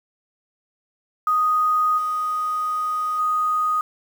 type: tone with level steps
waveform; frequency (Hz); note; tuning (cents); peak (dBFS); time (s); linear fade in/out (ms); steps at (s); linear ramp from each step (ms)
sine; 1244.5; D#6; 0; -16 / -21 / -18; 1.27-3.81; 2; 1.97 / 3.18; 20
effects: 7-bit